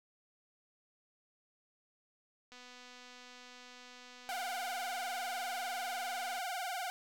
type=click train; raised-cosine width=0.2 ms; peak=-37 dBFS; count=960; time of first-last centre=2.52-6.387 s; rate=248 Hz
type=tone with vibrato; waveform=sawtooth; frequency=740 Hz; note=F#5; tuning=in tune; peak=-33 dBFS; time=4.29-6.9 s; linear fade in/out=0 ms; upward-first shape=triangle; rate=20 Hz; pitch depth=140 cents each way
effects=none